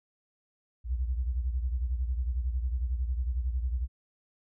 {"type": "beating tone pair", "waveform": "sine", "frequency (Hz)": [60.6, 71.6], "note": ["B1", "D2"], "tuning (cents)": [-32, -43], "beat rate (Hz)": 11, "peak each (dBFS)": [-28, -35], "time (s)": [0.84, 3.88], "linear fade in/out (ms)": 50, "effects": []}